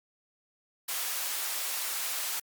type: high-pass noise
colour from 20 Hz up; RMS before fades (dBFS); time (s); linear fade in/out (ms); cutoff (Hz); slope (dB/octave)
white; -33; 0.88-2.4; 10; 660; 12
effects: Opus 48 kbps

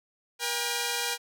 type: tone pair together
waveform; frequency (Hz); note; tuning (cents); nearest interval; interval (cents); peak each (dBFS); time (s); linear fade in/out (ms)
5% pulse; 477.5 / 803; A#4 / G5; +42 / +41; major sixth; 899; -19; 0.39-1.18; 50
effects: none

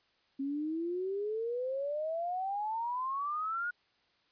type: exponential sweep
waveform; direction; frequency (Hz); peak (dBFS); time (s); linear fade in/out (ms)
sine; up; 269 to 1459; -32; 0.39-3.71; 10
effects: white hiss -71 dBFS RMS until 4.31 s + resampled to 11025 Hz

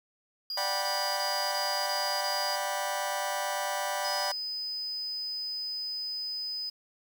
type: tone bursts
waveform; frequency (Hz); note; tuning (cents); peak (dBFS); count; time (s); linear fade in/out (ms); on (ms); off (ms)
triangle; 4854; D#8; -44; -31; 6; 0.5-2.56; 2; 320; 28
type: chord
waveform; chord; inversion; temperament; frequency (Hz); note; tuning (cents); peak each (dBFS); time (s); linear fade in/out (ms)
sawtooth; G major seventh; second; just; 588 / 735 / 784 / 980; D5 / F#5 / G5 / B5; +2 / -12 / 0 / -14; -31 / -34 / -31 / -31; 0.57-4.32; 5
type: tone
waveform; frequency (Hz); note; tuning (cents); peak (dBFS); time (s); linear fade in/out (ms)
sine; 5000; D#8; +8; -32; 4.04-6.7; 10
effects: 9-bit

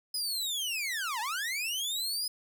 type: linear two-way sweep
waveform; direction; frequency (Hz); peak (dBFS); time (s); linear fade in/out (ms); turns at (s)
sawtooth; down then up; 5070 to 830.6 to 5070; -28; 0.14-2.28; 5; 1.2
effects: none

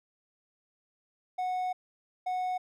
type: tone pair in turn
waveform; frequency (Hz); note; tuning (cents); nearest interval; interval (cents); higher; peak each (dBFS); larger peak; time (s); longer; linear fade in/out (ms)
triangle; 735 / 735; F#5 / F#5; -12 / -12; unison; 0; neither; -27 / -27; neither; 1.38-1.73 / 2.26-2.58; first; 10
effects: none

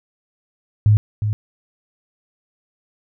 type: tone with echo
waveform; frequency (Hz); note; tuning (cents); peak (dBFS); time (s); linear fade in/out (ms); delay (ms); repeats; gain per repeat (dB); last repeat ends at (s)
sine; 105.7; G#2; +31; -9; 0.86-0.97; 0; 360; 1; -8; 1.33
effects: none

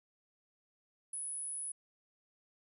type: tone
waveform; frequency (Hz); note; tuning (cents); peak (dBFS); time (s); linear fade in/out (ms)
sine; 10150; D#9; +33; -38; 1.13-1.72; 5
effects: none

